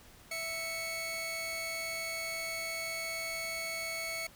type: tone pair together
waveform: sawtooth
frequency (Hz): 659.1 / 2217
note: E5 / C#7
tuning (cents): 0 / 0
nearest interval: octave + major sixth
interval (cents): 2100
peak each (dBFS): -38 / -33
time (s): 0.31-4.27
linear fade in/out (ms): 5
effects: pink hiss -57 dBFS RMS until 4.35 s